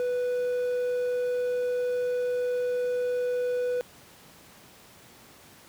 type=tone; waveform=triangle; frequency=493.9 Hz; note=B4; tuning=in tune; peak=-23 dBFS; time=0-3.81 s; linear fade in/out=0 ms; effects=pink hiss -52 dBFS RMS until 5.68 s + high-pass 100 Hz 12 dB/octave